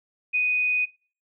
sine tone, 2489 Hz, D#7, in tune, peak -20 dBFS, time 0.33-0.86 s, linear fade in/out 20 ms, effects noise-tail reverb RT60 0.4 s tail -22 dB re dry

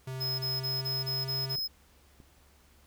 square tone with pitch glide, 130.81 to 132.87 Hz, C3 to C3, 0 to +27 cents, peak -36 dBFS, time 0.07-1.56 s, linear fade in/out 5 ms, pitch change +27 cents, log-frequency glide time 0.32-1.2 s
square tone bursts, 5120 Hz, D#8, 49 cents sharp, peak -31 dBFS, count 7, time 0.2-1.68 s, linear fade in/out 20 ms, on 190 ms, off 25 ms
clicks, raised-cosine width 3 ms, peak -40 dBFS, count 2, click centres 1.586 / 2.202 s
effects added 70 Hz sine -62 dBFS peak until 2.86 s + pink hiss -63 dBFS RMS until 2.86 s

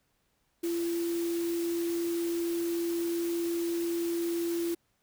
sine tone in noise, 340 Hz, F4, 46 cents flat, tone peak -28 dBFS, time 0.63-4.75 s, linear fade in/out 10 ms, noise white, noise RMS -43 dBFS, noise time 0.63-4.75 s, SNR +12 dB, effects pink hiss -74 dBFS RMS until 5.02 s

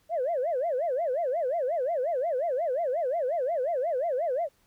sine tone with vibrato, 587.3 Hz, D5, in tune, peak -24 dBFS, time 0.09-4.49 s, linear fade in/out 50 ms, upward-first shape sine, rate 5.6 Hz, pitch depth 300 cents each way, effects tanh soft clip ceiling -21 dBFS + pink hiss -67 dBFS RMS until 4.66 s

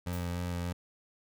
25% pulse tone with vibrato, 87.9 Hz, F2, 12 cents sharp, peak -29 dBFS, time 0.06-0.73 s, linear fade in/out 10 ms, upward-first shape sine, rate 3.3 Hz, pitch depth 16 cents each way
blue noise with exponential decay, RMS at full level -45 dBFS, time 0.13-0.41 s, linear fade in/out 0 ms, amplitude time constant 59 ms
effects none

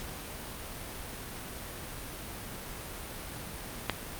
click, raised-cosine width 0.3 ms, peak -10 dBFS, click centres 3.897 s, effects pink hiss -41 dBFS RMS until 4.19 s + Opus 48 kbps

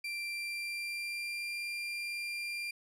35% pulse tone with pitch glide, 2360 to 2386 Hz, D7 to D7, +8 to +27 cents, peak -34 dBFS, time 0.04-2.71 s, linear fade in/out 5 ms, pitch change +19 cents, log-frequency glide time 0.28-1.57 s, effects low-pass 11000 Hz 12 dB/octave

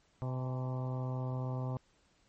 harmonic tone with a mistuned harmonic, 128 Hz, C3, 38 cents flat, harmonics 1 / 2 / 3 / 4 / 5 / 6 / 7 / 8 / 9, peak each -34 / -44 / -49 / -47 / -48 / -51 / -51 / -52 / -55 dBFS, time 0.22-1.77 s, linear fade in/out 0 ms, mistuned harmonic 6, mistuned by +75 cents, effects pink hiss -70 dBFS RMS until 2.28 s + MP3 32 kbps

